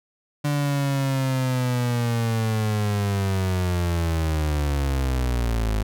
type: linear sweep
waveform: 35% pulse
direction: down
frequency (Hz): 146.83 to 51.91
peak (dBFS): -19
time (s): 0.44-5.83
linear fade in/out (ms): 10
effects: none